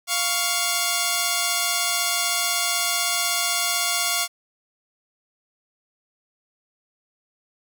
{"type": "tone pair together", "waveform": "5% pulse", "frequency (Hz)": [698.5, 1114.4], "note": ["F5", "C#6"], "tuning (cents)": [0, 9], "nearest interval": "minor sixth", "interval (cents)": 809, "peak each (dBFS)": -12, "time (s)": [0.07, 4.28], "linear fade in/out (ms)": 50, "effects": []}